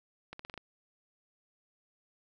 accelerating click train, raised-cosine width 0.3 ms, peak -27 dBFS, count 6, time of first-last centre 0.33-0.577 s, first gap 64 ms, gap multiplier 0.87, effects none

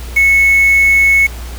sine tone with quantisation, 2200 Hz, C#7, 14 cents flat, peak -6 dBFS, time 0.16-1.27 s, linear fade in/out 10 ms, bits 4, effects added 60 Hz sine -24 dBFS peak until 1.58 s + pink hiss -33 dBFS RMS until 1.58 s

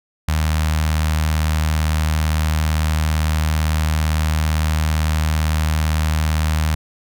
sawtooth tone with notch filter, 77.78 Hz, D#2, in tune, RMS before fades -18 dBFS, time 0.28-6.75 s, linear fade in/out 5 ms, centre 380 Hz, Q 0.52, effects none

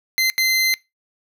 25% pulse tone bursts at uneven times, 2068 Hz, C7, 21 cents flat, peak -12 dBFS, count 2, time 0.18-0.3 / 0.38-0.74 s, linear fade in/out 0 ms, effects noise-tail reverb RT60 0.2 s tail -22 dB re dry

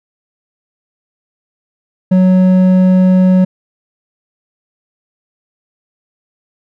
sine tone with hard clipping, 185 Hz, F#3, in tune, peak -7 dBFS, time 2.11-3.45 s, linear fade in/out 10 ms, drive 6 dB, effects none

